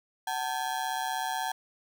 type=ring-modulated tone; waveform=35% pulse; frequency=821 Hz; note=G#5; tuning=20 cents flat; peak=-25 dBFS; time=0.27-1.52 s; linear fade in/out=5 ms; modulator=68.1 Hz; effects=none

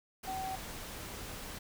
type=tone in noise; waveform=sine; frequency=761 Hz; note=F#5; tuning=48 cents sharp; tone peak=-36 dBFS; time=0.27-0.56 s; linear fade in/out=10 ms; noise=pink; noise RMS=-44 dBFS; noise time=0.23-1.59 s; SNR=+5 dB; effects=none

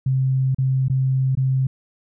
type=tone with dropouts; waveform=sine; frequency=131.9 Hz; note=C3; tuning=14 cents sharp; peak=-16 dBFS; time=0.06-1.67 s; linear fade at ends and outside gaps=5 ms; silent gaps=0.547-0.584 / 0.883-0.898 / 1.352-1.372 s; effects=none

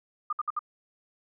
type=tone bursts; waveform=sine; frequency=1214 Hz; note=D#6; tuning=43 cents flat; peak=-26 dBFS; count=4; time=0.3-0.592 s; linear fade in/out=5 ms; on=28 ms; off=60 ms; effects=none

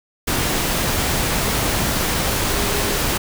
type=tone in noise; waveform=sine; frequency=408 Hz; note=G#4; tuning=31 cents flat; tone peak=-27 dBFS; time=2.55-2.98 s; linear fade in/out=10 ms; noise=pink; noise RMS=-20 dBFS; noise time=0.27-3.18 s; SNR=-10 dB; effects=none

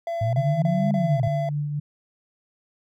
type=tone bursts; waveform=triangle; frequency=675 Hz; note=E5; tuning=41 cents sharp; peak=-23 dBFS; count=5; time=0.07-1.49 s; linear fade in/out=2 ms; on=260 ms; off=30 ms
type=linear two-way sweep; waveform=sine; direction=up then down; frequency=105.9 to 206 to 105.9 Hz; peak=-21 dBFS; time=0.21-1.28 s; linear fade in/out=5 ms; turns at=0.91 s
type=tone with tremolo; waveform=sine; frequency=146.83 Hz; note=D3; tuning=in tune; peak=-22 dBFS; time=0.36-1.8 s; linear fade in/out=10 ms; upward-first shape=triangle; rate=4.3 Hz; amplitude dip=40%
effects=none

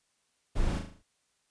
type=noise with echo; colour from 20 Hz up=brown; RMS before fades=-29 dBFS; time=0.55-0.8 s; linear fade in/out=20 ms; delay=38 ms; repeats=6; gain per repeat=-5 dB; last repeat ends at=1.028 s; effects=white hiss -74 dBFS RMS until 1.5 s + resampled to 22050 Hz

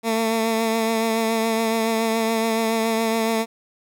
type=tone with vibrato; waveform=15% pulse; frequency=224.8 Hz; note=A3; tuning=37 cents sharp; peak=-13 dBFS; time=0.03-3.46 s; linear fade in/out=50 ms; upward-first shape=triangle; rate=7.1 Hz; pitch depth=30 cents each way; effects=none

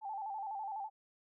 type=tone with vibrato; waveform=sine; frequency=828 Hz; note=G#5; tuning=5 cents flat; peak=-38 dBFS; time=0.01-0.9 s; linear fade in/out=50 ms; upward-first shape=square; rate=12 Hz; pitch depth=84 cents each way; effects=none

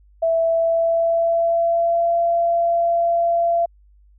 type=tone with pitch glide; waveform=sine; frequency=659.3 to 681.4 Hz; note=E5 to F5; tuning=0 to -43 cents; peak=-15 dBFS; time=0.22-3.66 s; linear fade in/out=10 ms; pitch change=+57 cents; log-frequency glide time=0.39-2.15 s; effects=added 50 Hz sine -49 dBFS peak until 4.18 s

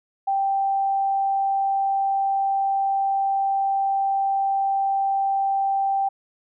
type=tone; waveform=sine; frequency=784 Hz; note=G5; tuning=in tune; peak=-19 dBFS; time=0.27-6.09 s; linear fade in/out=10 ms; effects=none

